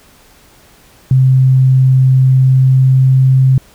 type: tone with pitch glide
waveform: sine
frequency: 130.81 to 131.64 Hz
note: C3 to C3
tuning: 0 to +11 cents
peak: -5 dBFS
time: 1.11-3.58 s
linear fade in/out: 2 ms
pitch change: +11 cents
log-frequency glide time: 2.28-3.36 s
effects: pink hiss -45 dBFS RMS until 3.74 s